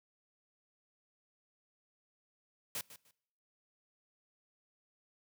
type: noise with echo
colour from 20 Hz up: white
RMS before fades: -39 dBFS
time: 2.75-2.81 s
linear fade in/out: 2 ms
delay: 150 ms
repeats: 2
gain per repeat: -14 dB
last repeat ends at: 3.11 s
effects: noise-tail reverb RT60 0.8 s tail -25 dB re dry + high-pass 80 Hz 12 dB/octave